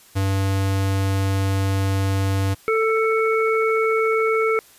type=tone; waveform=square; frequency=97.1 Hz; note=G2; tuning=16 cents flat; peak=-19 dBFS; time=0.15-2.55 s; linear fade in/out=20 ms
type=harmonic tone; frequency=443.1 Hz; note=A4; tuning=12 cents sharp; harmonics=1 / 3 / 5; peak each=-18 / -23 / -25 dBFS; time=2.68-4.59 s; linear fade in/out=0 ms
effects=white hiss -50 dBFS RMS until 4.78 s + resampled to 32000 Hz